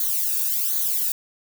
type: noise with flanger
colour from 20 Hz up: violet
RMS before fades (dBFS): -23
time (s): 0-1.12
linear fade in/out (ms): 2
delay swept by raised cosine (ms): 0.37 to 1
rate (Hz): 1.3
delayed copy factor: -0.8
effects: none